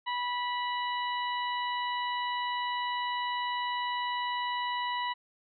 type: harmonic tone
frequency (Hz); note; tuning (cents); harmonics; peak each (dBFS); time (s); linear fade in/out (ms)
980; B5; -14; 1 / 2 / 3 / 4; -31 / -37 / -40 / -42; 0.06-5.14; 20
effects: none